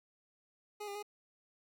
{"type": "tone with pitch steps", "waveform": "25% pulse", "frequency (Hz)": [417.2, 403.1, 414.9], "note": ["G#4", "G4", "G#4"], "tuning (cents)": [8, 48, -2], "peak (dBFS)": -37, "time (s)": [0.8, 1.028], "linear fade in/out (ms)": 10, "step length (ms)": 76, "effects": []}